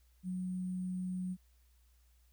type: tone with sample-and-hold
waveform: sine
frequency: 183.3 Hz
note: F#3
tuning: 16 cents flat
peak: -35 dBFS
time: 0.23-1.37 s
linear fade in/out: 50 ms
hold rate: 8820 Hz
effects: added 60 Hz sine -64 dBFS peak until 2.32 s + white hiss -75 dBFS RMS until 2.32 s